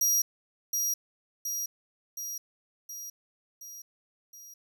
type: tone with echo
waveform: sawtooth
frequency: 5730 Hz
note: F8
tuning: 44 cents sharp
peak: -20 dBFS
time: 0.01-0.22 s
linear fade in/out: 5 ms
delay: 720 ms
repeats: 6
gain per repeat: -4 dB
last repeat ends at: 4.54 s
effects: none